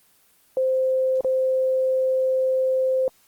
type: tone with dropouts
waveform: sine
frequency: 521 Hz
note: C5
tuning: 7 cents flat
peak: -18 dBFS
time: 0.57-3.08 s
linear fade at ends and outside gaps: 1 ms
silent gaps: 1.208-1.246 s
effects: white hiss -59 dBFS RMS until 3.27 s + Opus 24 kbps